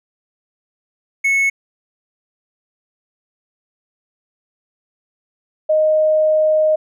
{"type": "tone pair in turn", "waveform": ["triangle", "sine"], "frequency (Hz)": [2200, 620.8], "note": ["C#7", "D#5"], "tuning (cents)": [-14, -4], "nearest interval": "octave + minor seventh", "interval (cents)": 2190, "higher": "first", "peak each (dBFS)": -11, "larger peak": "neither", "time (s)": [[1.24, 1.5], [5.69, 6.76]], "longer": "second", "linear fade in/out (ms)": 10, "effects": []}